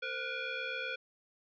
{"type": "tone with frequency modulation", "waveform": "sine", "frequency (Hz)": 450.1, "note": "A4", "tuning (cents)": 39, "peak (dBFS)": -35, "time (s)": [0.02, 0.96], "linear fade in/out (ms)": 10, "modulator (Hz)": 968, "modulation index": 2.9, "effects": []}